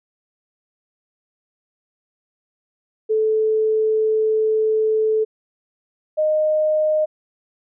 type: tone pair in turn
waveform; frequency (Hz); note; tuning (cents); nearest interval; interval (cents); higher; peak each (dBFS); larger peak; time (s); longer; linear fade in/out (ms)
sine; 436.1 / 616.7; A4 / D#5; -15 / -16; tritone; 599; second; -15; neither; 3.09-5.25 / 6.17-7.06; first; 20
effects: none